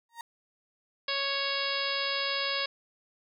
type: tone with exponential growth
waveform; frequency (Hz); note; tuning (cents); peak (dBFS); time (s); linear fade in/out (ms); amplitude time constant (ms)
35% pulse; 932.3; A#5; 0; -33; 0.09-0.21; 2; 24
type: harmonic tone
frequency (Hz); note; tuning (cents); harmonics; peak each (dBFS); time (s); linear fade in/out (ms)
554.4; C#5; 0; 1 / 2 / 3 / 4 / 5 / 6 / 7 / 8 / 9; -37 / -37 / -37 / -37 / -37 / -37 / -37 / -37 / -37; 1.08-2.66; 5
effects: none